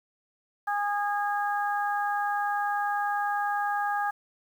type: harmonic tone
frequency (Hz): 410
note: G#4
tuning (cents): -22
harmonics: 2 / 3 / 4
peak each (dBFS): -27 / -33 / -32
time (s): 0.67-4.11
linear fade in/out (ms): 10
effects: 9-bit